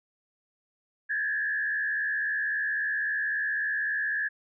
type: tone with frequency modulation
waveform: sine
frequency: 1700 Hz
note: G#6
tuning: 40 cents sharp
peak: -26 dBFS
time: 1.09-4.29 s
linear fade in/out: 20 ms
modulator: 76.3 Hz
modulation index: 0.98
effects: none